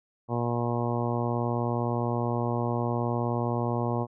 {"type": "harmonic tone", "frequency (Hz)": 119.4, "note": "A#2", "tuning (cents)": 42, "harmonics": [1, 2, 3, 4, 5, 6, 7, 8, 9], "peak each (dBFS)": [-29, -32, -34, -35, -36, -37, -37, -38, -39], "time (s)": [0.28, 4.07], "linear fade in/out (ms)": 50, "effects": []}